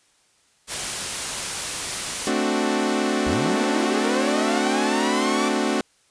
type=noise; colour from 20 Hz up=white; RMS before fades=-27 dBFS; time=0.67-2.32 s; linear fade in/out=50 ms
type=chord; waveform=sawtooth; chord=D dominant seventh; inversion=second; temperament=equal; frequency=220 / 261.6 / 293.7 / 370 Hz; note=A3 / C4 / D4 / F#4; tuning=0 / 0 / 0 / 0 cents; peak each=-22 dBFS; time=2.27-5.81 s; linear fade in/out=2 ms
type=linear sweep; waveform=sawtooth; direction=up; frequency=60 to 1174.7 Hz; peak=-22 dBFS; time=3.26-5.49 s; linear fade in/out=10 ms
effects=white hiss -61 dBFS RMS until 6.1 s + resampled to 22050 Hz

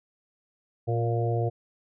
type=harmonic tone with a mistuned harmonic; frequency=116.7 Hz; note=A#2; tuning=2 cents sharp; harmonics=1 / 3 / 4 / 5 / 6; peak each=-25 / -33 / -31 / -37 / -33 dBFS; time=0.87-1.5 s; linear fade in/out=20 ms; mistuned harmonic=3; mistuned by=+19 cents; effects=none

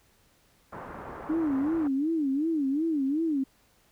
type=low-pass noise; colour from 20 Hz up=white; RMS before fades=-41 dBFS; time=0.72-1.88 s; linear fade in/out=10 ms; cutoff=1300 Hz; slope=24 dB/octave
type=tone with vibrato; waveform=sine; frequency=297.2 Hz; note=D4; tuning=21 cents sharp; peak=-24 dBFS; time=1.29-3.44 s; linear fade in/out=10 ms; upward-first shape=sine; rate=2.7 Hz; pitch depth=190 cents each way
effects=pink hiss -64 dBFS RMS until 3.91 s

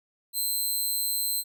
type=tone; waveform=5% pulse; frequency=4100 Hz; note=C8; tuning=36 cents flat; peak=-19 dBFS; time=0.33-1.44 s; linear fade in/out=50 ms; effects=none

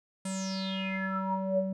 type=tone with low-pass filter sweep; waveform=square; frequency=191 Hz; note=G3; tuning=45 cents flat; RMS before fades=-32 dBFS; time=0.25-1.73 s; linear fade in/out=5 ms; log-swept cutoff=9000 to 410 Hz; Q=9.4; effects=none

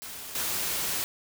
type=noise with level steps; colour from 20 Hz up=white; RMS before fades=-40 / -30 dBFS; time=0.02-1.04 s; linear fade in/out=0 ms; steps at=0.35 s; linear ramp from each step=2 ms; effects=none

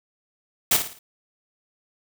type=noise with echo; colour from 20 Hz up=white; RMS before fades=-18 dBFS; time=0.71-0.77 s; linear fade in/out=5 ms; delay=55 ms; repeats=4; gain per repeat=-8 dB; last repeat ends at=0.99 s; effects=none

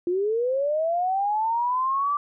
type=linear sweep; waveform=sine; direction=up; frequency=341.9 to 1174.7 Hz; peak=-21 dBFS; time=0.07-2.17 s; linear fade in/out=2 ms; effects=none

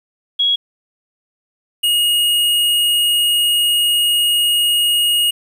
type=tone pair in turn; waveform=sine / square; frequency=3322 / 2872 Hz; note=G#7 / F7; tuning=0 / +48 cents; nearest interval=minor third; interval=252 cents; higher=first; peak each=-12 / -13 dBFS; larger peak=first; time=0.39-0.56 / 1.83-5.31 s; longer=second; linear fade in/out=10 ms; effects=8-bit

